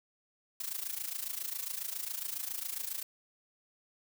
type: noise with amplitude modulation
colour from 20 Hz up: blue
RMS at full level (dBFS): -35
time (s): 0.6-3.03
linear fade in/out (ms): 5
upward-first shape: sine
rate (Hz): 27.3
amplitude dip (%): 80
effects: none